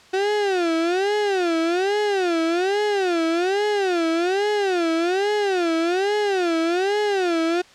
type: tone with vibrato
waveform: 35% pulse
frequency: 370 Hz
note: F#4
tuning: in tune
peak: -17 dBFS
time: 0.13-7.62 s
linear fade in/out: 10 ms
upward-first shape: sine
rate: 1.2 Hz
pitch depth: 220 cents each way
effects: white hiss -49 dBFS RMS until 7.74 s + low-pass 5000 Hz 12 dB/octave